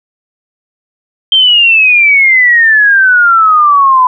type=exponential sweep; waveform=sine; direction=down; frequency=3170 to 999 Hz; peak=-3 dBFS; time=1.32-4.07 s; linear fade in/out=2 ms; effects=none